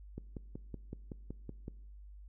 click train, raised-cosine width 3 ms, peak -29 dBFS, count 9, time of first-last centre 0.18-1.681 s, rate 5.33 Hz, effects noise-tail reverb RT60 0.8 s tail -21 dB re dry + added 50 Hz sine -49 dBFS peak until 2.28 s

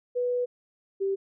sine tone pair in turn, 492.1 / 390.4 Hz, B4 / G4, -6 / -7 cents, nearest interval major third, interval 401 cents, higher first, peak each -24 dBFS, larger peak neither, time 0.15-0.46 / 1-1.16 s, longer first, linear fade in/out 20 ms, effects none

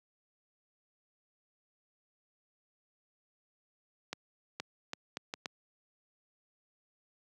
accelerating click train, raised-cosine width 0.2 ms, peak -19 dBFS, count 6, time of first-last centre 4.13-5.458 s, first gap 470 ms, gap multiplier 0.71, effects high-pass 150 Hz 12 dB/octave

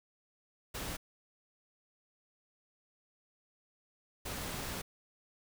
pink noise bursts at uneven times, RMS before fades -40 dBFS, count 2, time 0.74-0.97 / 4.25-4.82 s, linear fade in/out 10 ms, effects none

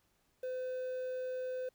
triangle tone with quantisation, 510 Hz, C5, 44 cents flat, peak -34 dBFS, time 0.43-1.69 s, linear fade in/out 5 ms, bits 10, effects pink hiss -75 dBFS RMS until 1.74 s

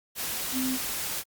sine tone in noise, 259.1 Hz, C4, 17 cents flat, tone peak -27 dBFS, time 0.52-0.79 s, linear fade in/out 50 ms, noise white, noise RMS -32 dBFS, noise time 0.15-1.24 s, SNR +2 dB, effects Opus 48 kbps

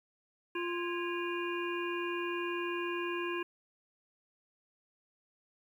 harmonic tone with a mistuned harmonic, 348.4 Hz, F4, 4 cents flat, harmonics 1 / 3 / 5 / 7 / 8, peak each -35 / -40 / -42 / -43 / -44 dBFS, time 0.55-3.43 s, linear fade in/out 5 ms, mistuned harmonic 5, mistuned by -100 cents, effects 11-bit

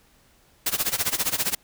white noise with tremolo, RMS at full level -22 dBFS, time 0.66-1.55 s, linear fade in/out 5 ms, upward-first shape sine, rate 15 Hz, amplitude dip 90%, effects pink hiss -59 dBFS RMS until 1.63 s

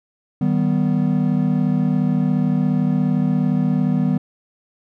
triangle chord, Eb augmented, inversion none, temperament equal with one note detuned, 155.56 / 192.85 / 246.9 Hz, Eb3 / G3 / B3, 0 / -28 / 0 cents, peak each -18 dBFS, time 0.41-4.18 s, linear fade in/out 5 ms, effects none

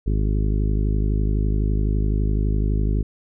harmonic tone, 51.91 Hz, G#1, in tune, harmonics 1 / 2 / 3 / 4 / 5 / 6 / 7 / 8, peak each -19 / -25 / -29 / -31 / -33 / -35 / -36 / -37 dBFS, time 0.06-3.03 s, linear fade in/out 10 ms, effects none

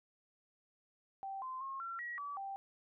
sine tone with pitch steps, 779 / 1036 / 1079 / 1360 / 1913 / 1147 / 784 Hz, G5 / C6 / C#6 / F6 / A#6 / D6 / G5, -11 / -17 / -47 / -46 / +44 / -41 / 0 cents, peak -40 dBFS, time 1.23-2.56 s, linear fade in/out 0 ms, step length 190 ms, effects none

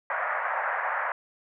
white band-pass noise, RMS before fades -29 dBFS, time 0.1-1.12 s, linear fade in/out 2 ms, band 580 to 1900 Hz, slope 48 dB/octave, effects none

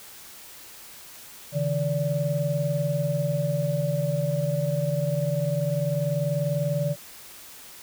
sine tone cluster, 138.8 / 159 / 578 Hz, C#3 / D#3 / D5, +3 / +38 / -28 cents, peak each -27 dBFS, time 1.52-6.96 s, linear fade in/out 50 ms, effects white hiss -45 dBFS RMS until 7.82 s

